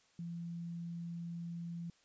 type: tone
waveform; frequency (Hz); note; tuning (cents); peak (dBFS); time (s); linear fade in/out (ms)
sine; 170; F3; -46; -40; 0.19-1.9; 2
effects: white hiss -70 dBFS RMS until 2.04 s + resampled to 16000 Hz